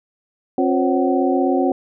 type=tone cluster; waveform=sine; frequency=268.2 / 355.8 / 516 / 552 / 751 Hz; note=C4 / F4 / C5 / C#5 / F#5; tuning=+43 / +32 / -24 / -7 / +26 cents; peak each=-18 / -20 / -26 / -24 / -22 dBFS; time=0.58-1.72 s; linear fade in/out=2 ms; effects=none